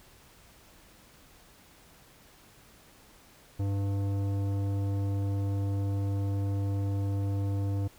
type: tone with tanh clipping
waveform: triangle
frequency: 99.2 Hz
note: G2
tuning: 21 cents sharp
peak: -29 dBFS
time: 3.59-7.88 s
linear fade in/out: 10 ms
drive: 18 dB
effects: pink hiss -57 dBFS RMS until 7.98 s